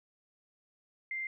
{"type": "tone", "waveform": "sine", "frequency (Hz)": 2093, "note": "C7", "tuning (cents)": 0, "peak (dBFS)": -34, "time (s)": [1.11, 1.27], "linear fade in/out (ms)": 2, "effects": []}